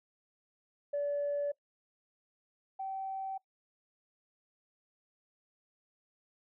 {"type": "tone pair in turn", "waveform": "sine", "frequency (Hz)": [576, 771], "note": ["D5", "G5"], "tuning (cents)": [-34, -29], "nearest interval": "perfect fourth", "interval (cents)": 505, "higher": "second", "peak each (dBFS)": [-29, -35], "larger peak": "first", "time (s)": [[0.93, 1.52], [2.79, 3.38]], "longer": "neither", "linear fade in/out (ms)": 10, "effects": ["noise-tail reverb RT60 0.1 s tail -21 dB re dry", "tanh soft clip ceiling -27 dBFS"]}